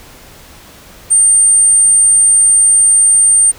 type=tone; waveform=sine; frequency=8800 Hz; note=C#9; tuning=14 cents flat; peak=-5 dBFS; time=1.1-3.52 s; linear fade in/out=20 ms; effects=pink hiss -38 dBFS RMS until 3.58 s